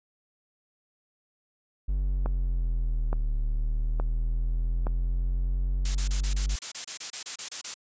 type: linear two-way sweep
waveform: triangle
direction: down then up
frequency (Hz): 48.58 to 36.71 to 48.58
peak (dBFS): -22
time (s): 1.88-6.56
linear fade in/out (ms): 10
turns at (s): 3.32
type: click train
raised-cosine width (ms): 1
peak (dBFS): -18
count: 4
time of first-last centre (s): 2.26-4.869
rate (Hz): 1.15
type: noise bursts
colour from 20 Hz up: blue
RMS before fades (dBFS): -30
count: 15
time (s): 5.85-7.742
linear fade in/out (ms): 5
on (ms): 100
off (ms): 28
effects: resampled to 16000 Hz